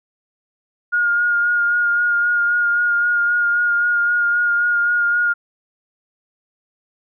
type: tone with vibrato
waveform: sine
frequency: 1424 Hz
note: F6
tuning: 33 cents sharp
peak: -14 dBFS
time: 0.92-5.34 s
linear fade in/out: 20 ms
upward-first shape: sine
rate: 3.8 Hz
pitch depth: 19 cents each way
effects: none